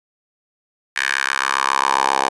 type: tone with high-pass filter sweep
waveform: 10% pulse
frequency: 67.4 Hz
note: C#2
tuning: 48 cents flat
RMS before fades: -19 dBFS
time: 0.96-2.29 s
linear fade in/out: 5 ms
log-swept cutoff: 1800 to 730 Hz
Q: 3.2
effects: resampled to 22050 Hz